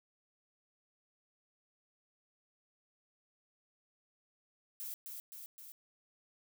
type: noise with echo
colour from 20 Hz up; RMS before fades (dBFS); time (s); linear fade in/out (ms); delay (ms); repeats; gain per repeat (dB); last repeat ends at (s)
violet; -43; 4.8-4.94; 0; 260; 3; -3; 5.72
effects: none